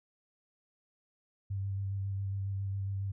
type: tone with vibrato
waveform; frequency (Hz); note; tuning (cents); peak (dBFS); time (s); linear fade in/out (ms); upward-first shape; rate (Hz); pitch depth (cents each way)
sine; 98; G2; 0; -32; 1.5-3.12; 10; square; 7.3; 15
effects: none